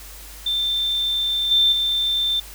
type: tone with level steps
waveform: sine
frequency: 3566 Hz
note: A7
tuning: 22 cents sharp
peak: -19 / -13 / -18 dBFS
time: 0.46-2.4 s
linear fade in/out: 5 ms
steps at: 1.51 / 1.72 s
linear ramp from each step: 5 ms
effects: added 50 Hz sine -40 dBFS peak until 2.54 s + white hiss -41 dBFS RMS until 2.54 s